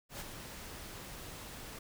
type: noise with ADSR envelope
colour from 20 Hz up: pink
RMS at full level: -41 dBFS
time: 0.09-1.79 s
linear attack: 110 ms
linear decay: 30 ms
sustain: -6 dB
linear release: 6 ms
effects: none